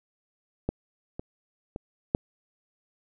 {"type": "clicks", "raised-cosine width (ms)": 2, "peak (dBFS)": [-13, -21, -21, -8], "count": 4, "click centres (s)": [0.69, 1.195, 1.761, 2.149], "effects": []}